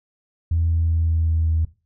sine tone with pitch steps, 83 / 82.47 / 81.95 / 81.43 / 80.92 / 80.4 Hz, E2 / E2 / E2 / E2 / E2 / E2, +12 / +1 / -10 / -21 / -32 / -43 cents, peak -16 dBFS, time 0.51-1.65 s, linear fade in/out 5 ms, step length 190 ms, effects noise-tail reverb RT60 0.3 s tail -18 dB re dry + tanh soft clip ceiling -12 dBFS

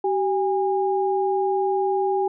sine tone pair together, 384.1 / 814.4 Hz, G4 / G#5, -35 / -34 cents, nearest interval octave + minor second, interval 1301 cents, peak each -21 / -23 dBFS, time 0.04-2.28 s, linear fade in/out 5 ms, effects none

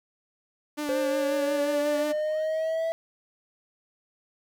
sawtooth tone with vibrato, 293.7 Hz, D4, in tune, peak -25 dBFS, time 0.77-2.13 s, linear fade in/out 20 ms, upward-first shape triangle, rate 5.6 Hz, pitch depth 38 cents each way
triangle linear sweep, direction up, 522 to 659 Hz, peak -23 dBFS, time 0.89-2.92 s, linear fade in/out 0 ms
effects 9-bit

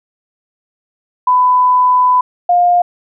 sine tone pair in turn, 1000 / 707.1 Hz, B5 / F5, +21 / +21 cents, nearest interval tritone, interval 600 cents, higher first, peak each -7 dBFS, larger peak neither, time 1.27-2.21 / 2.49-2.82 s, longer first, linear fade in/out 5 ms, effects none

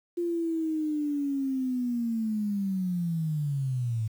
sine linear sweep, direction down, 349.2 to 107.4 Hz, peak -26 dBFS, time 0.17-4.08 s, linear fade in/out 10 ms, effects 9-bit

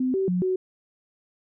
sine tone with pitch steps, 256.6 / 384 / 180.3 / 372.1 Hz, C4 / G4 / F#3 / F#4, -34 / -36 / -45 / +10 cents, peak -21 dBFS, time 0-0.56 s, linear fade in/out 5 ms, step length 140 ms, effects none

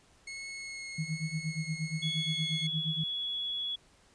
sawtooth tone with vibrato, 2176 Hz, C#7, 33 cents flat, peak -36 dBFS, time 0.27-2.67 s, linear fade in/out 5 ms, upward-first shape triangle, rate 1.2 Hz, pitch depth 10 cents each way
sine tone with tremolo, 158 Hz, D#3, 27 cents sharp, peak -29 dBFS, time 0.98-3.04 s, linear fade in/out 5 ms, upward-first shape sine, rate 8.5 Hz, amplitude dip 95%
sine tone, 3373 Hz, G#7, 26 cents sharp, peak -32 dBFS, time 2.02-3.76 s, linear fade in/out 10 ms
effects pink hiss -63 dBFS RMS until 4.14 s + resampled to 22050 Hz

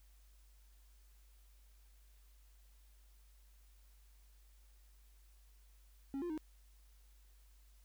triangle tone with pitch steps, 273.9 / 349.1 / 310.5 Hz, C#4 / F4 / D#4, -21 / -1 / -3 cents, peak -36 dBFS, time 6.14-6.377 s, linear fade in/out 0 ms, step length 79 ms, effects added 50 Hz sine -61 dBFS peak until 7.84 s + white hiss -73 dBFS RMS until 7.84 s

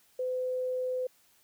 sine tone, 508 Hz, B4, 49 cents sharp, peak -29 dBFS, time 0.19-1.07 s, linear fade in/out 5 ms, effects white hiss -65 dBFS RMS until 1.43 s

